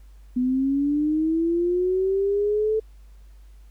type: linear sweep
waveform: sine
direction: up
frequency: 246.9 to 440 Hz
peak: -19 dBFS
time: 0.36-2.8 s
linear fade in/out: 10 ms
effects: added 50 Hz sine -44 dBFS peak until 3.7 s + pink hiss -64 dBFS RMS until 3.7 s